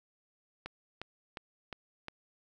click train, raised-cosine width 0.3 ms, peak -24 dBFS, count 5, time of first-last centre 0.66-2.083 s, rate 2.81 Hz, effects none

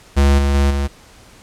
square tone with level steps, 69.9 Hz, C#2, 15 cents sharp, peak -10 / -14 / -12 / -17 dBFS, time 0.16-0.88 s, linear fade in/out 20 ms, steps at 0.38 / 0.54 / 0.7 s, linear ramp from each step 10 ms, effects pink hiss -45 dBFS RMS until 1.42 s + low-pass 10000 Hz 12 dB/octave

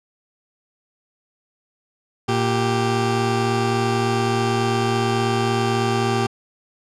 20% pulse tone pair together, 116.1 / 391.8 Hz, A#2 / G4, -7 / -1 cents, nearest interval octave + major sixth, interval 2106 cents, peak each -16 dBFS, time 2.28-6.27 s, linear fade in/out 10 ms, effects low-pass 7000 Hz 12 dB/octave

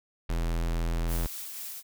square tone, 41.81 Hz, E1, 25 cents sharp, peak -27 dBFS, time 0.29-1.27 s, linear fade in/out 10 ms
clicks, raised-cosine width 0.3 ms, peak -29 dBFS, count 2, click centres 0.294 / 0.336 s
blue noise with tremolo, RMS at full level -38 dBFS, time 1.07-1.83 s, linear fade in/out 50 ms, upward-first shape sine, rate 4 Hz, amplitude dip 25%
effects none

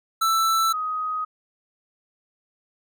square / sine tone pair in turn, 1325 / 1254.3 Hz, E6 / D#6, +9 / +14 cents, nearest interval minor second, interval 95 cents, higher first, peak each -19 / -24 dBFS, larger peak first, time 0.21-0.73 / 0.73-1.25 s, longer neither, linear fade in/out 10 ms, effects none

